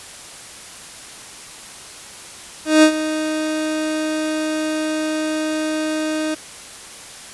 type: tone with ADSR envelope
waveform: 30% pulse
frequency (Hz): 310.7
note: D#4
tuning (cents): -2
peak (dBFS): -4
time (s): 2.65-6.35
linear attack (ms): 180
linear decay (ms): 81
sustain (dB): -13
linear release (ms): 12
effects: white hiss -37 dBFS RMS until 7.33 s + resampled to 24000 Hz